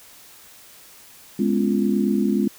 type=chord; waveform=sine; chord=C# dominant seventh; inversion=second; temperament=just; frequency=207.9 / 249.5 / 277.2 / 346.5 Hz; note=G#3 / B3 / C#4 / E#4; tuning=+2 / +18 / 0 / -14 cents; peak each=-20 / -24 / -25 / -25 dBFS; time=1.39-2.48 s; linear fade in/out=5 ms; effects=white hiss -47 dBFS RMS until 2.58 s